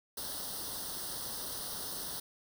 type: noise with comb filter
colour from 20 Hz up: white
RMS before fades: -40 dBFS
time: 0.17-2.2 s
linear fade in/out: 5 ms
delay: 0.21 ms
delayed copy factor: +0.9
effects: none